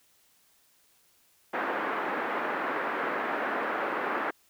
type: band-pass noise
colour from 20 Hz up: white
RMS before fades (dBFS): -31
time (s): 1.53-4.31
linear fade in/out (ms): 10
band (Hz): 250 to 1700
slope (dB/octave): 24
effects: white hiss -65 dBFS RMS until 4.49 s